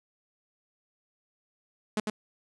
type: tone with echo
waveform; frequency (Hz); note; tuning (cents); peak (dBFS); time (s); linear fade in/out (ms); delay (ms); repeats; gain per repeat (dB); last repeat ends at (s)
sawtooth; 213.1; G#3; +45; -22; 1.97-2; 2; 100; 1; -3; 2.1
effects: resampled to 24000 Hz + 9-bit